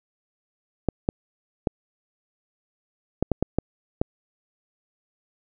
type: clicks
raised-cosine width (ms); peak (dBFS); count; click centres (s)
2; -7; 8; 0.887 / 1.089 / 1.672 / 3.226 / 3.317 / 3.426 / 3.586 / 4.015
effects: none